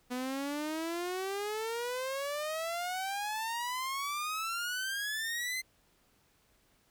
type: exponential sweep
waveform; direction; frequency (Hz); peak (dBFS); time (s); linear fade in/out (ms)
sawtooth; up; 245.7 to 2082; -30; 0.1-5.62; 20
effects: pink hiss -69 dBFS RMS until 6.9 s